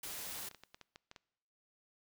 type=noise; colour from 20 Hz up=white; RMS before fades=-44 dBFS; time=0.03-0.49 s; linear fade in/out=5 ms
type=clicks; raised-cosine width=0.2 ms; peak=-34 dBFS; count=10; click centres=0.357 / 0.39 / 0.513 / 0.547 / 0.636 / 0.745 / 0.813 / 0.959 / 1.114 / 1.162 s
effects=noise-tail reverb RT60 0.9 s tail -23 dB re dry